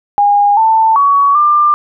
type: tone with pitch steps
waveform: sine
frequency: 816 / 889 / 1126 / 1192 Hz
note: G#5 / A5 / C#6 / D6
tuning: -31 / +18 / +27 / +25 cents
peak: -6 dBFS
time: 0.18-1.74 s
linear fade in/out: 0 ms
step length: 390 ms
effects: none